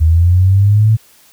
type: linear sweep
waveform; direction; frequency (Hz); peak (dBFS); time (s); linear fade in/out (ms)
sine; up; 77.78 to 112.1; -6; 0-0.97; 20
effects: white hiss -47 dBFS RMS until 1.32 s